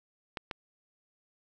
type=clicks; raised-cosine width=0.3 ms; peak=-19 dBFS; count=2; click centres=0.372 / 0.512 s; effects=none